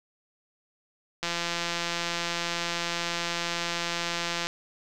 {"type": "click train", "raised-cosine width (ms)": 0.2, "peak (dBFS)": -12, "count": 555, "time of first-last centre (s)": [1.23, 4.47], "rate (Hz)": 171, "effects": []}